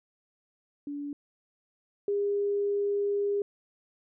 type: tone pair in turn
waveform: sine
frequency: 287.8 / 405.3 Hz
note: D4 / G#4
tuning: -35 / -42 cents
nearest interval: tritone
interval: 593 cents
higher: second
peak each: -33 / -25 dBFS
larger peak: second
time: 0.87-1.13 / 2.08-3.42 s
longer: second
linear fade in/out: 2 ms
effects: none